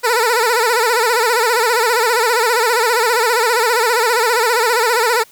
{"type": "tone with vibrato", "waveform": "15% pulse", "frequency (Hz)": 466.2, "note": "A#4", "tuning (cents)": 0, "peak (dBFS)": -6, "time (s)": [0.03, 5.24], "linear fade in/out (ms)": 20, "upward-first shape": "sine", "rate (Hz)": 15, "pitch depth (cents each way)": 120, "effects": ["white hiss -47 dBFS RMS until 5.31 s"]}